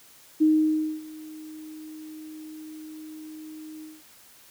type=tone with ADSR envelope; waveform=sine; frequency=311.1 Hz; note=D#4; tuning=in tune; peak=-15 dBFS; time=0.4-4.03 s; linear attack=20 ms; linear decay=590 ms; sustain=-23 dB; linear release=200 ms; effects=white hiss -53 dBFS RMS until 4.5 s